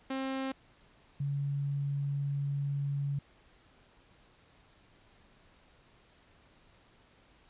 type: tone pair in turn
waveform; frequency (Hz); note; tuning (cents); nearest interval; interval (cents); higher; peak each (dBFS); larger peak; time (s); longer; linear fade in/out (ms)
sawtooth / sine; 266.3 / 141.07; C4 / C#3; +31 / +31; major seventh; 1100; first; -29 / -30; first; 0.1-0.52 / 1.2-3.19; second; 5
effects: pink hiss -63 dBFS RMS until 7.49 s + resampled to 8000 Hz